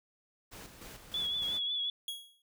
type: noise with tremolo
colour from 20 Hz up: pink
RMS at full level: -48 dBFS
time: 0.51-1.6 s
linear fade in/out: 20 ms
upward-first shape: square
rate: 3.3 Hz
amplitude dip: 50%
type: tone with vibrato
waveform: sine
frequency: 3401 Hz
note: G#7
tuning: 40 cents sharp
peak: -31 dBFS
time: 1.14-1.9 s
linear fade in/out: 2 ms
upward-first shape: triangle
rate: 5.5 Hz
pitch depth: 51 cents each way
type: tone with exponential decay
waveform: 45% pulse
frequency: 3322 Hz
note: G#7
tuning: in tune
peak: -33 dBFS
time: 2.08-2.42 s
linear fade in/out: 2 ms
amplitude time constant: 73 ms
effects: none